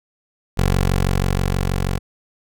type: tone with level ramp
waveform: 15% pulse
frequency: 46.25 Hz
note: F#1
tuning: in tune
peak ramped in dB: -8 to -13 dBFS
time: 0.57-1.99 s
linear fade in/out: 20 ms
effects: none